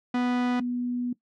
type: tone pair in turn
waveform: 45% pulse / sine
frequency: 246.9 / 245.1 Hz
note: B3 / B3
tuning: 0 / -13 cents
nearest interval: unison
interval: 13 cents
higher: first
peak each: -23 / -26 dBFS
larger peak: first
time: 0.14-0.6 / 0.6-1.13 s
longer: second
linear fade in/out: 5 ms
effects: noise-tail reverb RT60 0.1 s tail -18 dB re dry + low-pass 3000 Hz 12 dB/octave